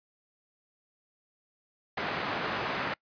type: band-pass noise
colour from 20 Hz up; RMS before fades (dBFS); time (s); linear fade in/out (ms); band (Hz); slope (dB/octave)
white; -33; 1.97-2.94; 5; 110 to 1800; 12
effects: noise-tail reverb RT60 0.1 s tail -24 dB re dry + resampled to 11025 Hz